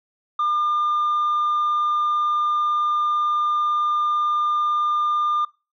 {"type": "tone with tanh clipping", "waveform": "sine", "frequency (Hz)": 1203, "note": "D6", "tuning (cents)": 41, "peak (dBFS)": -19, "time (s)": [0.39, 5.45], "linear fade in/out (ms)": 5, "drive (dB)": 1, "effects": ["noise-tail reverb RT60 0.3 s tail -22 dB re dry"]}